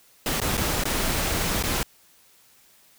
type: noise with dropouts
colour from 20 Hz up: pink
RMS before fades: -25 dBFS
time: 0.26-1.83 s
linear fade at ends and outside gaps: 1 ms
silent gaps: 0.401-0.416 / 0.57-0.577 / 0.837-0.854 / 1.626-1.637 s
effects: white hiss -57 dBFS RMS until 2.98 s